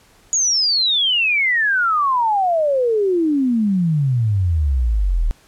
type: exponential sweep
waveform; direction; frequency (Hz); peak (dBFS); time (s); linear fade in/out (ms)
sine; down; 6850 to 36.71; -14; 0.33-5.31; 0
effects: pink hiss -52 dBFS RMS until 5.47 s + low-pass 12000 Hz 12 dB/octave